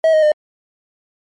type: tone with pitch steps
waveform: triangle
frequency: 643 / 624 / 605.5 Hz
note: E5 / D#5 / D#5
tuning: -43 / +5 / -47 cents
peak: -7 dBFS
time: 0.04-0.319 s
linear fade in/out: 2 ms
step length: 93 ms
effects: MP3 48 kbps